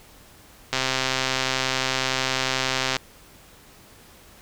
click train, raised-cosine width 0.2 ms, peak -5 dBFS, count 294, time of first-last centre 0.73-2.967 s, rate 131 Hz, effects pink hiss -50 dBFS RMS until 4.41 s

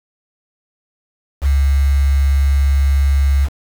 sine tone with quantisation, 69.3 Hz, C#2, in tune, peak -10 dBFS, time 1.41-3.49 s, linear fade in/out 50 ms, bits 5, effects none

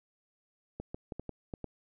clicks, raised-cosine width 2 ms, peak -25 dBFS, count 7, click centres 0.8 / 0.945 / 1.122 / 1.196 / 1.293 / 1.538 / 1.643 s, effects none

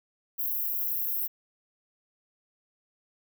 white high-pass noise, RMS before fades -30 dBFS, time 0.38-1.28 s, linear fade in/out 20 ms, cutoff 12000 Hz, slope 96 dB/octave, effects none

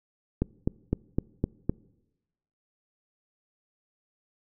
click train, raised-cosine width 3 ms, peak -11 dBFS, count 6, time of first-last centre 0.42-1.696 s, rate 3.92 Hz, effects noise-tail reverb RT60 1.0 s tail -24 dB re dry

